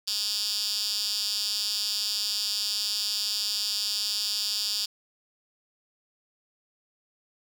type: tone with high-pass filter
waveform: 10% pulse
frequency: 207.2 Hz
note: G#3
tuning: 4 cents flat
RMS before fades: -29 dBFS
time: 0.07-4.86 s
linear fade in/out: 10 ms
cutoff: 4400 Hz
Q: 7
effects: none